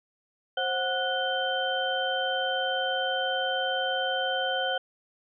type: tone cluster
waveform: sine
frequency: 529 / 738 / 1472 / 3107 Hz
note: C5 / F#5 / F#6 / G7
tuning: +19 / -5 / -9 / -16 cents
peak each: -31 dBFS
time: 0.57-4.78 s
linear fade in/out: 5 ms
effects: none